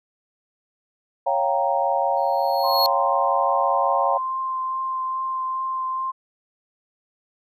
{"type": "chord", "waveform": "sine", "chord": "G half-diminished seventh", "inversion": "second", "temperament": "equal", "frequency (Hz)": [554.4, 698.5, 784, 932.3], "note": ["Db5", "F5", "G5", "Bb5"], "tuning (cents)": [0, 0, 0, 0], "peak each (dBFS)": -24, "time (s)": [1.26, 4.18], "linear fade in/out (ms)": 10}
{"type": "tone with exponential growth", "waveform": "square", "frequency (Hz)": 4315, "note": "C#8", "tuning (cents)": -47, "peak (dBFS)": -17, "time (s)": [2.17, 2.86], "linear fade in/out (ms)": 0, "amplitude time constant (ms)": 150}
{"type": "tone with vibrato", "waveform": "sine", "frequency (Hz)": 1046.5, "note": "C6", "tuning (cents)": 0, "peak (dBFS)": -23, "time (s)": [2.63, 6.12], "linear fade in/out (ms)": 20, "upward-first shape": "triangle", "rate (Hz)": 2.4, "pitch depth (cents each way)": 11}
{"effects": []}